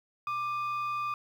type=tone pair together; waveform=sine; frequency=1182.8 / 2489 Hz; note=D6 / D#7; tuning=+12 / 0 cents; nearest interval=octave + minor second; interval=1288 cents; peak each=-28 / -38 dBFS; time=0.27-1.14 s; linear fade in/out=2 ms; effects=tanh soft clip ceiling -28 dBFS + 10-bit